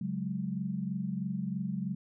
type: chord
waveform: sine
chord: C# suspended fourth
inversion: none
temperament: just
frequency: 138.59 / 184.79 / 207.9 Hz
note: C#3 / F#3 / G#3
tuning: 0 / -2 / +2 cents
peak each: -39 / -34 / -36 dBFS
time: 0.01-1.95 s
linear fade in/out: 5 ms
effects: none